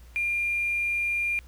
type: tone with quantisation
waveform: sine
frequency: 2400 Hz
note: D7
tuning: 37 cents sharp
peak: -24 dBFS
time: 0.16-1.39 s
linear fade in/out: 0 ms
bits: 8
effects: added 60 Hz sine -46 dBFS peak until 1.47 s + pink hiss -58 dBFS RMS until 1.47 s